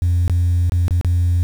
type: tone with dropouts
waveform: sine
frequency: 87.31 Hz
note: F2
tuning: in tune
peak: -11 dBFS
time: 0.02-1.43 s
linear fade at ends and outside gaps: 0 ms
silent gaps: 0.279-0.297 / 0.696-0.721 / 0.881-0.908 / 1.012-1.047 s
effects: tanh soft clip ceiling -11 dBFS + 7-bit